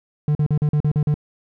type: tone bursts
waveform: triangle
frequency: 149.1 Hz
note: D3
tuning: 27 cents sharp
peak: -13 dBFS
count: 8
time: 0.28-1.142 s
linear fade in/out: 2 ms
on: 71 ms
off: 42 ms
effects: none